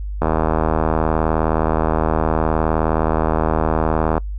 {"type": "click train", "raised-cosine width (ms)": 1, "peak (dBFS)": -3, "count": 315, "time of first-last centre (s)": [0.22, 4.18], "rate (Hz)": 79.3, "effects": ["noise-tail reverb RT60 0.1 s tail -25 dB re dry", "added 50 Hz sine -23 dBFS peak until 4.38 s"]}